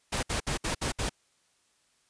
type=noise bursts; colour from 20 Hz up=pink; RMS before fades=-30 dBFS; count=6; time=0.12-1.095 s; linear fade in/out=10 ms; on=110 ms; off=63 ms; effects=white hiss -69 dBFS RMS until 2.09 s + resampled to 22050 Hz